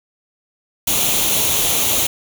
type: noise with comb filter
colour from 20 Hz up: white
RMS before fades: -17 dBFS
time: 0.87-2.07 s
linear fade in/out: 5 ms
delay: 0.3 ms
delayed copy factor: +0.6
effects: none